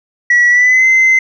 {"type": "tone with pitch glide", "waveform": "sine", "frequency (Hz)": [1936, 2063], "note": ["B6", "C7"], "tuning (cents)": [-35, -25], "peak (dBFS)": -4, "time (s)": [0.3, 1.19], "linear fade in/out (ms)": 5, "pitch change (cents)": 110, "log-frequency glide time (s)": [0.49, 0.86], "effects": ["tanh soft clip ceiling -4 dBFS"]}